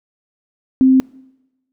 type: tone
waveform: sine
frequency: 261.6 Hz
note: C4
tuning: in tune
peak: -7 dBFS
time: 0.81-1 s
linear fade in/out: 0 ms
effects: noise-tail reverb RT60 1.0 s tail -25 dB re dry